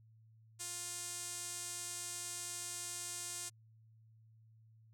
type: tone with band-pass filter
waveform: sawtooth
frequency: 351.8 Hz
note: F4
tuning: 13 cents sharp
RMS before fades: -44 dBFS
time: 0.59-3.5 s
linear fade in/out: 20 ms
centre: 8100 Hz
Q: 2.6
effects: added 111 Hz sine -61 dBFS peak until 4.93 s